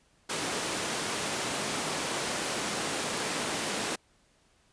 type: high-pass noise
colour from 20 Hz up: pink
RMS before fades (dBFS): -32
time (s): 0.29-3.96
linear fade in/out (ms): 10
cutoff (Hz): 230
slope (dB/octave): 12
effects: pink hiss -66 dBFS RMS until 4.72 s + resampled to 22050 Hz